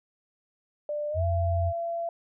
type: tone with pitch glide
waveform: sine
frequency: 593 to 677.3 Hz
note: D5 to E5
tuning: +17 to +47 cents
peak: -28 dBFS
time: 0.89-2.09 s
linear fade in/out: 2 ms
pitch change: +230 cents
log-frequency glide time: 1.1-1.24 s
type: tone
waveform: sine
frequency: 86.9 Hz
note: F2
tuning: 8 cents flat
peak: -24 dBFS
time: 1.14-1.73 s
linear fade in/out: 50 ms
effects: none

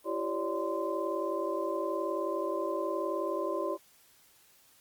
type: tone cluster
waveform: sine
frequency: 335.7 / 387.3 / 553 / 592 / 1035 Hz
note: E4 / G4 / C#5 / D5 / C6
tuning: +32 / -21 / -4 / +14 / -19 cents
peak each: -36 / -36 / -37 / -36 / -37 dBFS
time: 0.04-3.78 s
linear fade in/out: 50 ms
effects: white hiss -62 dBFS RMS until 4.8 s + Opus 32 kbps

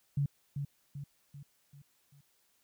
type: tone with echo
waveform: sine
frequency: 141.7 Hz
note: C#3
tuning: 38 cents sharp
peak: -27 dBFS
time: 0.17-0.26 s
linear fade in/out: 5 ms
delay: 390 ms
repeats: 5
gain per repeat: -6 dB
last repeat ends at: 2.21 s
effects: white hiss -72 dBFS RMS until 2.63 s

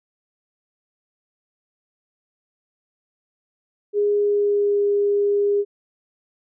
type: tone with pitch glide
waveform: sine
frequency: 411.8 to 406.8 Hz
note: G#4 to G#4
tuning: -15 to -36 cents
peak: -16 dBFS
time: 3.93-5.65 s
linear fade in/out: 50 ms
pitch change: -21 cents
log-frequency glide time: 4.12-4.83 s
effects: none

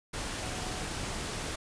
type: tone in noise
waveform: sine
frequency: 736 Hz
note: F#5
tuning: 9 cents flat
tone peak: -45 dBFS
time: 0.42-0.83 s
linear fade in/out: 10 ms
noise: pink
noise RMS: -36 dBFS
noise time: 0.13-1.56 s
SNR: -12 dB
effects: resampled to 22050 Hz

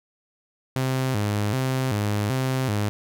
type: tone with vibrato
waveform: sawtooth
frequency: 116.54 Hz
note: A#2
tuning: in tune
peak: -18 dBFS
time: 0.76-2.89 s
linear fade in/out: 0 ms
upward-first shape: square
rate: 1.3 Hz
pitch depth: 200 cents each way
effects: none

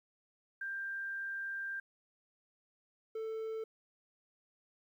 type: tone pair in turn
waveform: sine / triangle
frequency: 1586 / 442.9 Hz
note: G6 / A4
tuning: +20 / +11 cents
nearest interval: octave + minor seventh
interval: 2209 cents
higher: first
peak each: -37 / -35 dBFS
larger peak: second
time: 0.61-1.8 / 3.15-3.64 s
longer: first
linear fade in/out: 5 ms
effects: 12-bit

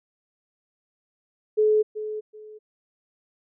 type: tone with echo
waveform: sine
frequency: 428.3 Hz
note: A4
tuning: 47 cents flat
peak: -16 dBFS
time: 1.57-1.83 s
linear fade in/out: 20 ms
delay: 380 ms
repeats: 2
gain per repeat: -12 dB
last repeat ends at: 2.59 s
effects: none

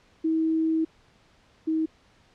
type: tone pair in turn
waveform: sine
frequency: 321 / 318 Hz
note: E4 / D#4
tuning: -46 / +38 cents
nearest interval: unison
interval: 16 cents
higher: first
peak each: -21 / -22 dBFS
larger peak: first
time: 0.24-0.85 / 1.67-1.86 s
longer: first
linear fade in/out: 10 ms
effects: pink hiss -60 dBFS RMS until 2.34 s + low-pass 5000 Hz 12 dB/octave

